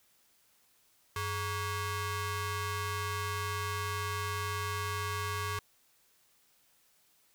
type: ring-modulated tone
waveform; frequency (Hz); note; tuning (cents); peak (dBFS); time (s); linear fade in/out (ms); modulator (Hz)
sawtooth; 516; C5; -24; -26; 1.16-5.59; 2; 611
effects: white hiss -68 dBFS RMS until 7.34 s